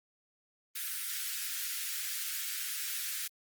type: high-pass noise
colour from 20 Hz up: white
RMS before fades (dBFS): -37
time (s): 0.75-3.28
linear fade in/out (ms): 10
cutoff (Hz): 1400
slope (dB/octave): 48
effects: Opus 32 kbps